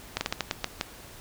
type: slowing click train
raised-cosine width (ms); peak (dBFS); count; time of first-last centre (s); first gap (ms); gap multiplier
0.2; -9; 8; 0.17-0.811; 40; 1.27
effects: pink hiss -47 dBFS RMS until 1.2 s